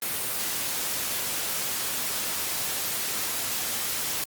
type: noise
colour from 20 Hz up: white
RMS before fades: -29 dBFS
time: 0.02-4.24 s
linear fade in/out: 2 ms
effects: high-pass 80 Hz 12 dB/octave + Opus 32 kbps